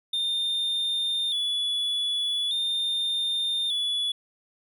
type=tone with vibrato; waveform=triangle; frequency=3520 Hz; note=A7; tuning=in tune; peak=-23 dBFS; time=0.13-4.12 s; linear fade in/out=5 ms; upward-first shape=square; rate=0.42 Hz; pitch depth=50 cents each way; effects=none